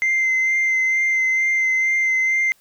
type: tone with vibrato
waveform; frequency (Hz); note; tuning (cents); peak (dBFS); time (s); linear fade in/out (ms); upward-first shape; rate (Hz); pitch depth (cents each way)
sine; 2078; C7; -12; -14; 0.02-2.52; 0; sine; 2.2; 16
effects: tanh soft clip ceiling -14 dBFS + white hiss -58 dBFS RMS until 2.6 s